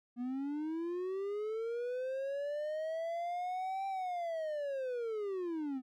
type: linear two-way sweep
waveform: triangle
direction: up then down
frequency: 238.1 to 784 to 250.3 Hz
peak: -33 dBFS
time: 0.16-5.82 s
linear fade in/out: 50 ms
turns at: 3.87 s
effects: none